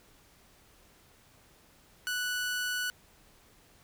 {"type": "tone", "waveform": "sawtooth", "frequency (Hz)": 1480, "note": "F#6", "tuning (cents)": 0, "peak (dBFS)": -27, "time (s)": [2.07, 2.9], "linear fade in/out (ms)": 0, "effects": ["pink hiss -61 dBFS RMS until 3.83 s"]}